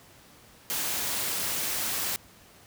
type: noise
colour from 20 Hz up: white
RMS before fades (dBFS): -30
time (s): 0.7-2.16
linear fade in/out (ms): 0
effects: pink hiss -54 dBFS RMS until 2.66 s + high-pass 60 Hz 12 dB/octave